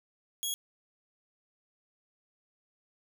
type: tone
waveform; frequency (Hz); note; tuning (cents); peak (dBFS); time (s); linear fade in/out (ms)
15% pulse; 3322; G#7; 0; -24; 0.43-0.54; 0
effects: none